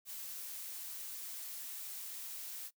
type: noise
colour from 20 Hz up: blue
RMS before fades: -45 dBFS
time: 0.05-2.71 s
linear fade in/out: 50 ms
effects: noise-tail reverb RT60 0.1 s tail -21 dB re dry

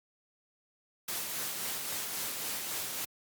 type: noise with tremolo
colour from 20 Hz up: white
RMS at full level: -35 dBFS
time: 1.08-3.05 s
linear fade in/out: 5 ms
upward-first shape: sine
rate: 3.7 Hz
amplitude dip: 30%
effects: high-pass 100 Hz 12 dB/octave + Opus 48 kbps

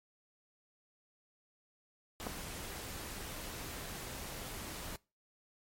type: noise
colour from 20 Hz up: pink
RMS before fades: -44 dBFS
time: 2.2-4.96 s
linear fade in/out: 0 ms
type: clicks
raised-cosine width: 1 ms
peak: -25 dBFS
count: 2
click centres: 2.267 / 2.271 s
effects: noise-tail reverb RT60 0.3 s tail -24 dB re dry + MP3 64 kbps

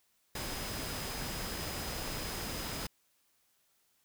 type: tone in noise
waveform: sine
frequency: 5030 Hz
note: D#8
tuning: 18 cents sharp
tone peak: -47 dBFS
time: 0.35-2.87 s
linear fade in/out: 5 ms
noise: pink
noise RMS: -39 dBFS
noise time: 0.35-2.87 s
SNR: -11 dB
effects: white hiss -73 dBFS RMS until 4.04 s

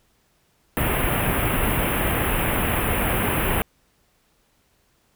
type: band-stop noise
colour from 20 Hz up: pink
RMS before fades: -22 dBFS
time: 0.77-3.62 s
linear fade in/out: 0 ms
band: 3000 to 10000 Hz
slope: 48 dB/octave
effects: pink hiss -64 dBFS RMS until 5.15 s

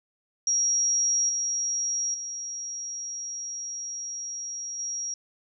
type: tone with level steps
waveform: sine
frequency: 5660 Hz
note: F8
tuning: 22 cents sharp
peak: -21 / -25 / -32 / -29 dBFS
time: 0.47-5.14 s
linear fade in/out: 2 ms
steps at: 1.29 / 2.14 / 4.79 s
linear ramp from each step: 2 ms
effects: none

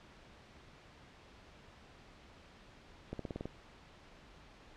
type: accelerating click train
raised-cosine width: 2 ms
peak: -26 dBFS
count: 7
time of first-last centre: 3.13-3.456 s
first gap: 63 ms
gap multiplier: 0.94
effects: pink hiss -58 dBFS RMS until 4.76 s + low-pass 4000 Hz 12 dB/octave

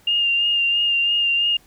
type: tone with vibrato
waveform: sine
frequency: 2810 Hz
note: F7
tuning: 10 cents sharp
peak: -16 dBFS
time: 0.07-1.57 s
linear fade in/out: 5 ms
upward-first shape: sine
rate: 3 Hz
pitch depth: 23 cents each way
effects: pink hiss -54 dBFS RMS until 1.66 s

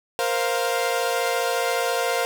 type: chord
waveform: sawtooth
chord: Bb suspended second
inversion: none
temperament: equal with one note detuned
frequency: 468.9 / 523.3 / 698.5 Hz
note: Bb4 / C5 / F5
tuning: +10 / 0 / 0 cents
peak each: -22 dBFS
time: 0.19-2.25 s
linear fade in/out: 0 ms
effects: none

